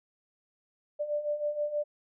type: beating tone pair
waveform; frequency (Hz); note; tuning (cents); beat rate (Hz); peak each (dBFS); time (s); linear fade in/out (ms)
sine; 587.3 / 593.6; D5 / D5; 0 / +18; 6.3; -35 / -30; 0.99-1.84; 20
effects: none